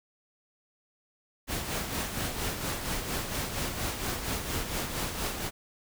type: noise with tremolo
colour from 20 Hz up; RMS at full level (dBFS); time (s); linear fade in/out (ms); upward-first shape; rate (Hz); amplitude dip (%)
pink; -31; 1.47-5.51; 50; sine; 4.3; 50
effects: none